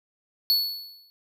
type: tone with exponential decay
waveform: square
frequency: 4415 Hz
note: C#8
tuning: 8 cents flat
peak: -17 dBFS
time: 0.5-1.1 s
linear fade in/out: 0 ms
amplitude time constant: 130 ms
effects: none